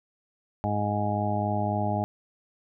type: harmonic tone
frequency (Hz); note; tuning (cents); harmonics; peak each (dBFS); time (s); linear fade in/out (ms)
103.7; G#2; -2; 1 / 2 / 3 / 4 / 6 / 7 / 8; -29 / -31 / -36 / -39 / -32 / -33 / -31; 0.64-2.04; 0
effects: none